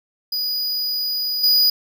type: tone with level steps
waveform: square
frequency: 4929 Hz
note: D#8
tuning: 17 cents flat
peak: -21 / -13 dBFS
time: 0.32-1.7 s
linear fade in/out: 5 ms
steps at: 1.43 s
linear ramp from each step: 10 ms
effects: none